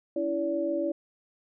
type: tone cluster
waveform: sine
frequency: 284.8 / 331.6 / 573 Hz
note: C#4 / E4 / D5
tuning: +47 / +10 / -43 cents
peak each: -35 / -29 / -29 dBFS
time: 0.16-0.92 s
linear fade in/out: 5 ms
effects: none